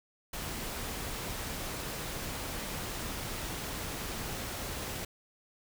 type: noise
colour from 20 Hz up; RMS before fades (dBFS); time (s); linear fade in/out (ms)
pink; -38; 0.33-5.05; 5
effects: none